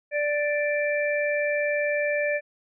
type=harmonic tone; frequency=587.3 Hz; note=D5; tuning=in tune; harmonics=1 / 3 / 4; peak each=-24 / -29 / -30 dBFS; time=0.11-2.41 s; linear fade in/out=50 ms; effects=none